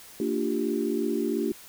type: chord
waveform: sine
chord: G minor seventh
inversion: first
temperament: equal with one note detuned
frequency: 227.9 / 293.7 / 349.2 / 392 Hz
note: Bb3 / D4 / F4 / G4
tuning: -39 / 0 / 0 / 0 cents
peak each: -30 dBFS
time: 0.2-1.52 s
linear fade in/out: 2 ms
effects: white hiss -48 dBFS RMS until 1.68 s